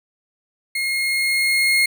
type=tone with level ramp; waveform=35% pulse; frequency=2147 Hz; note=C7; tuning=44 cents sharp; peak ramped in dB=-19 to -12 dBFS; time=0.75-1.86 s; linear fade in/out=5 ms; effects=none